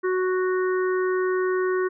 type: harmonic tone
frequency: 370 Hz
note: F#4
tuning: in tune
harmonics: 1 / 3 / 4 / 5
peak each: -21 / -31 / -33 / -35 dBFS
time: 0.03-1.89 s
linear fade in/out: 20 ms
effects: none